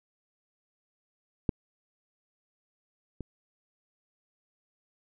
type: clicks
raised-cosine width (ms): 3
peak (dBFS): -12 / -24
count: 2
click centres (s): 1.492 / 3.207
effects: none